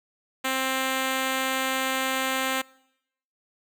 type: tone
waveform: 5% pulse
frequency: 263.3 Hz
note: C4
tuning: 11 cents sharp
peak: -13 dBFS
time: 0.44-2.62 s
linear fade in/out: 10 ms
effects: noise-tail reverb RT60 0.8 s tail -24 dB re dry